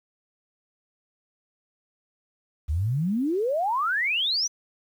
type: exponential sweep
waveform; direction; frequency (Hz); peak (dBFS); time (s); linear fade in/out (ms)
sine; up; 69.3 to 6100; -22; 2.68-4.48; 20
effects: 9-bit